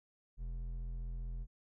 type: tone with hard clipping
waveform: sine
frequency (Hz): 42.4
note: E1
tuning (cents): +50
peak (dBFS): -40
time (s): 0.37-1.47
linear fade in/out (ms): 50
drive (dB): 7
effects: none